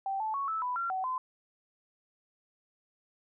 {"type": "tone with pitch steps", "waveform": "sine", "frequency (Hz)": [779, 872, 1110, 1311, 993, 1372, 754, 1024], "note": ["G5", "A5", "C#6", "E6", "B5", "F6", "F#5", "C6"], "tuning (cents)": [-11, -16, 2, -10, 9, -31, 32, -38], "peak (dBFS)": -30, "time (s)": [0.06, 1.18], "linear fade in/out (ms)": 2, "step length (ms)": 140, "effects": []}